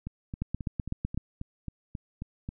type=two click trains; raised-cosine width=5 ms; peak=-17 / -23 dBFS; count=7 / 10; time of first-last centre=0.42-1.176 / 0.07-2.489 s; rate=7.94 / 3.72 Hz; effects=none